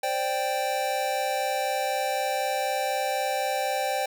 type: chord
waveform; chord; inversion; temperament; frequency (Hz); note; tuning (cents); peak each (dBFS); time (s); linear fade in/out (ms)
square; C suspended second; none; equal; 523.3 / 587.3 / 784; C5 / D5 / G5; 0 / 0 / 0; -32 / -32 / -28; 0.03-4.06; 5
effects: none